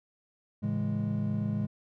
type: chord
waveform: triangle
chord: A major seventh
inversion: none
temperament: equal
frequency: 110 / 138.59 / 164.81 / 207.7 Hz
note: A2 / C#3 / E3 / G#3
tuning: 0 / 0 / 0 / 0 cents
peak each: -31 / -34 / -35 / -29 dBFS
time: 0.62-1.67 s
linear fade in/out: 20 ms
effects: none